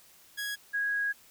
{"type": "tone pair in turn", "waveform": ["sawtooth", "sine"], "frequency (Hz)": [1661.2, 1650.7], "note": ["G#6", "G#6"], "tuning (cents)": [0, -11], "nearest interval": "unison", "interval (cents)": 11, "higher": "first", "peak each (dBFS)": [-29, -27], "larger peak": "second", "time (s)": [[0.37, 0.56], [0.73, 1.13]], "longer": "second", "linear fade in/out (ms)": 20, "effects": ["white hiss -58 dBFS RMS until 1.3 s"]}